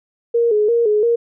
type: tone with vibrato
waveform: sine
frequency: 444.5 Hz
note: A4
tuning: 18 cents sharp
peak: -12 dBFS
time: 0.34-1.16 s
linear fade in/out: 10 ms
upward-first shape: square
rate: 2.9 Hz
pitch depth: 92 cents each way
effects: none